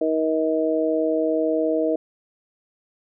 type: harmonic tone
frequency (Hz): 158.5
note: D#3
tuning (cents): +32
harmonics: 2 / 3 / 4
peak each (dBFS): -23 / -23 / -23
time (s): 0.01-1.96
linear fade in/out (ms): 5
effects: none